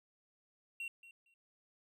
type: tone with echo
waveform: triangle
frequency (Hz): 2737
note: F7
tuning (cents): -36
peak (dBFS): -38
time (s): 0.8-0.88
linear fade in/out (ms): 2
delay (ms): 230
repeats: 2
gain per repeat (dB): -15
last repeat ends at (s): 1.34
effects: none